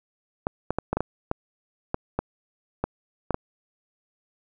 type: clicks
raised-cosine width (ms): 1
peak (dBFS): -10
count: 12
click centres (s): 0.469 / 0.706 / 0.786 / 0.93 / 0.97 / 1.006 / 1.314 / 1.944 / 2.19 / 2.84 / 3.307 / 3.344
effects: none